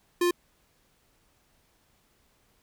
square tone, 351.3 Hz, F4, 10 cents sharp, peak -22 dBFS, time 0.21-0.31 s, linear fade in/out 5 ms, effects pink hiss -67 dBFS RMS until 2.62 s

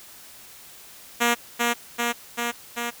5% pulse tone with echo, 237.4 Hz, A#3, 32 cents sharp, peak -7 dBFS, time 1.2-1.35 s, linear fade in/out 20 ms, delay 390 ms, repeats 4, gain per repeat -2 dB, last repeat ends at 2.91 s, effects white hiss -46 dBFS RMS until 3 s

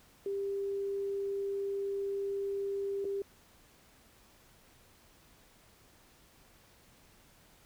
sine tone with dropouts, 396.6 Hz, G4, 20 cents sharp, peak -32 dBFS, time 0.26-3.22 s, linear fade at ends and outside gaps 2 ms, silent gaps 3.045-3.051 s, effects pink hiss -62 dBFS RMS until 7.65 s

